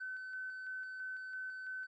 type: tone with tremolo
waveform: triangle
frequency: 1520 Hz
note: F#6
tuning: 46 cents sharp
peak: -36 dBFS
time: 0-1.87 s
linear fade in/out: 20 ms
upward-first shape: square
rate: 3 Hz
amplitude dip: 40%
effects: tanh soft clip ceiling -38 dBFS + resampled to 16000 Hz